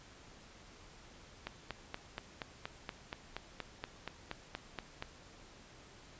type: click train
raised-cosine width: 0.3 ms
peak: -23 dBFS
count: 16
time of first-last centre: 1.47-5.025 s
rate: 4.22 Hz
effects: pink hiss -57 dBFS RMS until 6.19 s + resampled to 16000 Hz